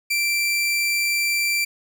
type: tone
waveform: sawtooth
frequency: 2349 Hz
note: D7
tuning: in tune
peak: -16 dBFS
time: 0.1-1.65 s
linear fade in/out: 10 ms
effects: none